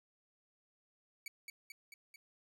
sawtooth tone with echo, 2270 Hz, C#7, 41 cents sharp, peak -39 dBFS, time 1.26-1.28 s, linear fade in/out 2 ms, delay 220 ms, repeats 4, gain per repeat -3 dB, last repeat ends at 2.16 s, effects none

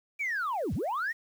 sine linear two-way sweep, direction down then up, 2372 to 61.74 to 1938 Hz, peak -27 dBFS, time 0.19-1.13 s, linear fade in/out 20 ms, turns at 0.74 s, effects tanh soft clip ceiling -26 dBFS + 9-bit

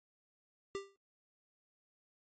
square tone with exponential decay, 394.8 Hz, G4, 12 cents sharp, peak -35 dBFS, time 0.75-0.96 s, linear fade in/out 0 ms, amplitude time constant 45 ms, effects MP3 32 kbps

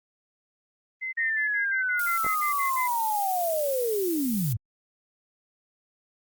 sine tone bursts, 2059 Hz, C7, 28 cents flat, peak -29 dBFS, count 11, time 1.01-2.88 s, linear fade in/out 20 ms, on 120 ms, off 55 ms
sine linear sweep, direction down, 1864.7 to 98.4 Hz, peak -24 dBFS, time 1.17-4.57 s, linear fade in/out 10 ms
violet noise, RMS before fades -34 dBFS, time 1.99-4.53 s, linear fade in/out 5 ms
clicks, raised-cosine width 1 ms, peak -21 dBFS, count 2, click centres 2.246 / 2.265 s
effects Opus 24 kbps

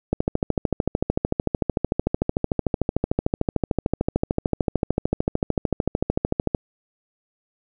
click train, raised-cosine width 2 ms, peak -6 dBFS, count 87, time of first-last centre 0.13-6.548 s, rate 13.4 Hz, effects none

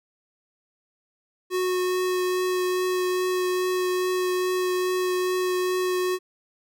square tone with vibrato, 366.2 Hz, F#4, 18 cents flat, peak -23 dBFS, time 1.5-6.19 s, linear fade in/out 50 ms, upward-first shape triangle, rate 2.4 Hz, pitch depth 10 cents each way, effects none

